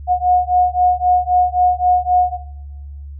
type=beating tone pair; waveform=sine; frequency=722 / 725.8 Hz; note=F#5 / F#5; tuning=-43 / -34 cents; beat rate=3.8 Hz; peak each=-14 dBFS; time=0.07-2.38 s; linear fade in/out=50 ms; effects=noise-tail reverb RT60 1.0 s tail -18 dB re dry + added 71 Hz sine -29 dBFS peak until 3.19 s